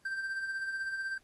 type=tone with tremolo; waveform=triangle; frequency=1568 Hz; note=G6; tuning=in tune; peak=-30 dBFS; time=0.05-1.18 s; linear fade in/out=5 ms; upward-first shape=sine; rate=16 Hz; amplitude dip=45%; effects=pink hiss -69 dBFS RMS until 1.23 s + AAC 32 kbps